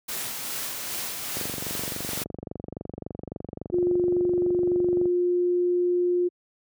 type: noise with tremolo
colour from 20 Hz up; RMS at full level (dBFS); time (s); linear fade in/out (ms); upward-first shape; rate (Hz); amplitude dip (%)
white; -31; 0.08-2.24; 10; sine; 2.5; 30
type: click train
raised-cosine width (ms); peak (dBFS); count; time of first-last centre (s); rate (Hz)
2; -20; 88; 1.37-5.056; 23.6
type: tone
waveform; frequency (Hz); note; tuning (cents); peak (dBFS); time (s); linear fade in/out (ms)
sine; 354.9; F4; +28; -20; 3.72-6.29; 20
effects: high-pass 80 Hz 12 dB/octave